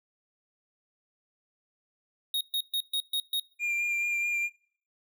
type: tone bursts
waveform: square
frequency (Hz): 3750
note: A#7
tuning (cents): +10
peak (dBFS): -27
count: 6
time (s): 2.34-3.398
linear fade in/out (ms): 2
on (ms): 68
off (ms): 130
type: tone with vibrato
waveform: triangle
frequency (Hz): 2394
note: D7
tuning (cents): +33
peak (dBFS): -25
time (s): 3.59-4.5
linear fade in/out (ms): 50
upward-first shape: sine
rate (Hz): 4.7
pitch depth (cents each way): 16
effects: noise-tail reverb RT60 0.5 s tail -24 dB re dry